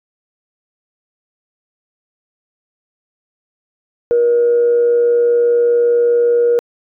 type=tone with amplitude modulation; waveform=sine; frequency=476.3 Hz; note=A#4; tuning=37 cents sharp; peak=-7 dBFS; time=4.11-6.59 s; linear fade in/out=0 ms; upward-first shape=sine; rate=125 Hz; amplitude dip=30%; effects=tanh soft clip ceiling -5 dBFS